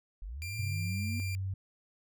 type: linear sweep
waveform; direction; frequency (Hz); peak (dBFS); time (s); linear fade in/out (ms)
sine; up; 39.39 to 242.9; -38; 0.22-1.2; 0
type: tone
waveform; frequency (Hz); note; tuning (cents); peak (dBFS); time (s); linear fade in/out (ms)
sawtooth; 2380; D7; +22; -36; 0.42-1.35; 0
type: tone with pitch glide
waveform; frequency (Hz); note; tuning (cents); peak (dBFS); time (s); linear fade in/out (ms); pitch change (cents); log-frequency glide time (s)
sine; 98 to 95.71; G2 to G2; 0 to -41; -32; 0.59-1.54; 5; -41; 0.81-1.11
effects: none